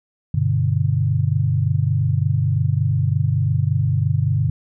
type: chord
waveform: sine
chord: G major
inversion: none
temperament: equal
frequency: 98 / 123.47 / 146.83 Hz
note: G2 / B2 / D3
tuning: 0 / 0 / 0 cents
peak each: -20 dBFS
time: 0.34-4.5 s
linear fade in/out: 5 ms
effects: none